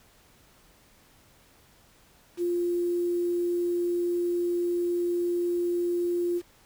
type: tone with quantisation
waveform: sine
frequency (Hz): 349.2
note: F4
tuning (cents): 0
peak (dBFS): -24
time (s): 2.37-6.42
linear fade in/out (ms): 50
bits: 8
effects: pink hiss -59 dBFS RMS until 6.65 s